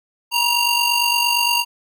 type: ring-modulated tone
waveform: 25% pulse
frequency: 1864.7 Hz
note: A#6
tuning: in tune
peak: -9 dBFS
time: 0.31-1.65 s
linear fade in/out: 50 ms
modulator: 908 Hz
effects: none